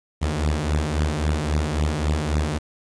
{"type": "beating tone pair", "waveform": "sawtooth", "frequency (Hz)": [73.42, 77.12], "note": ["D2", "D#2"], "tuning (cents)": [0, -15], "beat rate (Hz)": 3.7, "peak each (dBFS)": [-20, -19], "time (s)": [0.21, 2.59], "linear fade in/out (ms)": 20, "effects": ["resampled to 22050 Hz", "8-bit"]}